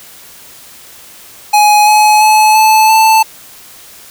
square tone with pitch steps, 838 / 848.7 / 859.6 / 870.6 / 881.7 Hz, G#5 / G#5 / A5 / A5 / A5, +15 / +37 / -41 / -19 / +3 cents, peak -5 dBFS, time 1.53-3.23 s, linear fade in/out 10 ms, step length 340 ms, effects white hiss -36 dBFS RMS until 4.1 s

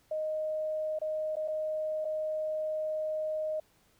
sine tone with dropouts, 621 Hz, D#5, 3 cents flat, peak -30 dBFS, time 0.11-3.6 s, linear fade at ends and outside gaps 5 ms, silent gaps 0.989-1.015 / 1.356-1.366 / 1.478-1.482 / 2.047-2.051 s, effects pink hiss -67 dBFS RMS until 3.99 s

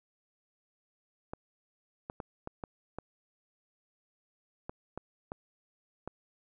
clicks, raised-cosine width 1 ms, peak -24 dBFS, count 10, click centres 1.335 / 2.099 / 2.202 / 2.474 / 2.638 / 2.986 / 4.695 / 4.976 / 5.319 / 6.076 s, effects none

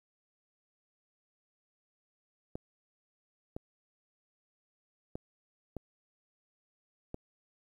clicks, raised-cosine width 2 ms, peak -25 dBFS, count 5, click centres 2.555 / 3.565 / 5.155 / 5.767 / 7.144 s, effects 10-bit

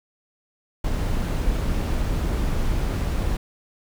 brown noise, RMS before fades -23 dBFS, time 0.84-3.37 s, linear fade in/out 5 ms, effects none

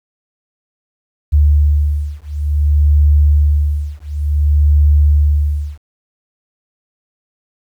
sine beating tone pair, 73.42 / 73.98 Hz, D2 / D2, 0 / +13 cents, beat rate 0.56 Hz, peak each -12 dBFS, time 1.32-5.8 s, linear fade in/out 20 ms, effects 8-bit

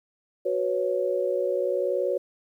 sine chord, F# suspended fourth, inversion none, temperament equal, 370 / 493.9 / 554.4 Hz, F#4 / B4 / C#5, 0 / 0 / 0 cents, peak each -28 / -28 / -26 dBFS, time 0.45-2.18 s, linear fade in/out 10 ms, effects 10-bit

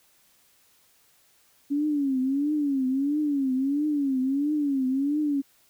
sine tone with vibrato, 279.3 Hz, C#4, 13 cents sharp, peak -22 dBFS, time 1.7-5.42 s, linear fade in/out 20 ms, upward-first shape triangle, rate 1.5 Hz, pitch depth 160 cents each way, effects white hiss -62 dBFS RMS until 5.69 s

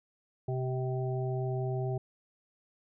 harmonic tone, 128.9 Hz, C3, 26 cents flat, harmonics 1 / 3 / 5 / 6, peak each -31 / -36 / -41 / -43 dBFS, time 0.48-1.98 s, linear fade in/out 5 ms, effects none

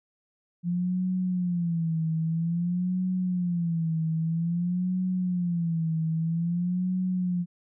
sine tone with vibrato, 172.1 Hz, F3, 25 cents flat, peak -24 dBFS, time 0.63-7.46 s, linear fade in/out 50 ms, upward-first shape sine, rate 0.51 Hz, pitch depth 120 cents each way, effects none

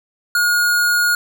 square tone, 1436 Hz, F6, 48 cents sharp, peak -14 dBFS, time 0.35-1.15 s, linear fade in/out 2 ms, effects none

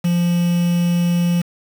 triangle tone with quantisation, 173.5 Hz, F3, 11 cents flat, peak -12 dBFS, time 0.04-1.42 s, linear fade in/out 10 ms, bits 5, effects none

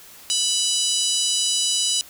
harmonic tone, 987.8 Hz, B5, in tune, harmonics 3 / 4 / 5 / 6 / 7 / 8 / 9 / 10, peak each -25 / -26 / -27 / -28 / -28 / -29 / -30 / -30 dBFS, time 0.3-2.01 s, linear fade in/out 0 ms, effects white hiss -45 dBFS RMS until 2.09 s

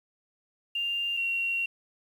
sine tone pair in turn, 2794 / 2746 Hz, F7 / F7, 0 / -30 cents, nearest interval unison, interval 30 cents, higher first, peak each -27 / -26 dBFS, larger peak second, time 0.75-1.17 / 1.17-1.66 s, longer second, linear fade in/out 5 ms, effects 9-bit

